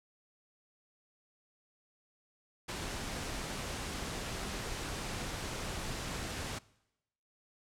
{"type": "noise", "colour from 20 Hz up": "pink", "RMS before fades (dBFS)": -39, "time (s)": [2.68, 6.59], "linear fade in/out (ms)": 10, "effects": ["noise-tail reverb RT60 0.9 s tail -22 dB re dry", "low-pass 9000 Hz 12 dB/octave"]}